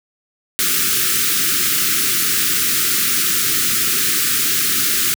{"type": "band-stop noise", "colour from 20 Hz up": "white", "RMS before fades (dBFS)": -17, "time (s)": [0.59, 5.14], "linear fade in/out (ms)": 0, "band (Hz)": [430, 1200], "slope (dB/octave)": 96, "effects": ["high-pass 100 Hz 12 dB/octave"]}